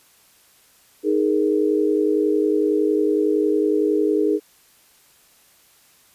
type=chord; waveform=sine; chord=D# suspended fourth; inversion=none; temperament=equal; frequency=311.1 / 415.3 / 466.2 Hz; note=D#4 / G#4 / A#4; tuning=0 / 0 / 0 cents; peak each=-20 / -19 / -24 dBFS; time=1.03-4.4 s; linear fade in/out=50 ms; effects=white hiss -55 dBFS RMS until 6.14 s + resampled to 32000 Hz

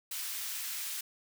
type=high-pass noise; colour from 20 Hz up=white; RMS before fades=-38 dBFS; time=0.11-1.01 s; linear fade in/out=5 ms; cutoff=1600 Hz; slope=12 dB/octave; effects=none

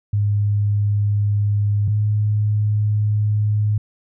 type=tone pair in turn; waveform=sine; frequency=103 / 105.35 Hz; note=G#2 / G#2; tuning=-14 / +25 cents; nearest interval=unison; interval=39 cents; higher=second; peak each=-15 dBFS; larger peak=neither; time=0.13-1.88 / 1.88-3.78 s; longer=second; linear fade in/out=5 ms; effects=none

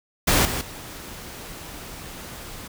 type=noise with level steps; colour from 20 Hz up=pink; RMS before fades=-18 / -27 / -38 dBFS; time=0.27-2.68 s; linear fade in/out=10 ms; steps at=0.45 / 0.61 s; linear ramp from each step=2 ms; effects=none

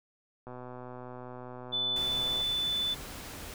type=click train; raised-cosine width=1 ms; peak=-30 dBFS; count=244; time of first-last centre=0.47-2.414 s; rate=125 Hz
type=tone; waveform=sine; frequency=3500 Hz; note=A7; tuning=10 cents flat; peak=-28 dBFS; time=1.72-2.95 s; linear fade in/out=20 ms
type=noise; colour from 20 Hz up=pink; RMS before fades=-43 dBFS; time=1.96-3.54 s; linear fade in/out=2 ms
effects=none

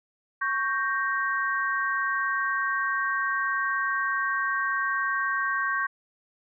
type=chord; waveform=sine; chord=G diminished; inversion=second; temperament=equal; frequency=1108.7 / 1568 / 1864.7 Hz; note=Db6 / G6 / Bb6; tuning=0 / 0 / 0 cents; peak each=-28 / -27 / -32 dBFS; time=0.41-5.87 s; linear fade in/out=10 ms; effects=none

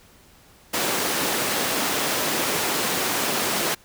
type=high-pass noise; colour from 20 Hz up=pink; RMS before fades=-24 dBFS; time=0.73-3.75 s; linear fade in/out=10 ms; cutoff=270 Hz; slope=12 dB/octave; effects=pink hiss -53 dBFS RMS until 3.84 s

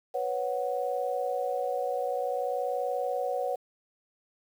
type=chord; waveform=sine; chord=B suspended second; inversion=none; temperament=equal; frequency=493.9 / 554.4 / 740 Hz; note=B4 / C#5 / F#5; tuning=0 / 0 / 0 cents; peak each=-32 dBFS; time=0.14-3.56 s; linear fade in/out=10 ms; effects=9-bit

